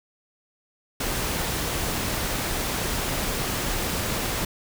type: noise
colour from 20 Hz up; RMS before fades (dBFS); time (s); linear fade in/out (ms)
pink; -27; 1-4.45; 5
effects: none